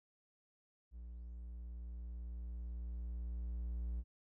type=tone with level ramp; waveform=triangle; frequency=59 Hz; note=A#1; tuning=22 cents sharp; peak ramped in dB=-45 to -35 dBFS; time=0.91-4.04 s; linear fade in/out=50 ms; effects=none